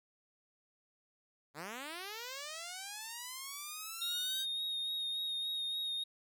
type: linear sweep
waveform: 5% pulse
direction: up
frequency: 134.9 to 1591 Hz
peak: -31 dBFS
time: 1.54-4.46 s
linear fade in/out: 50 ms
type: tone with vibrato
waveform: triangle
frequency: 3729 Hz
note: A#7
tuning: in tune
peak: -34 dBFS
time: 4.01-6.04 s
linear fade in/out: 10 ms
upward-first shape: sine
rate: 3.5 Hz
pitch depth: 22 cents each way
effects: none